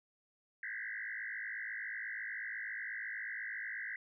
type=tone with frequency modulation; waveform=sine; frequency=1798 Hz; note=A6; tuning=37 cents sharp; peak=-39 dBFS; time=0.63-3.96 s; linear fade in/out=2 ms; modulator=54.1 Hz; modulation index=4.5; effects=none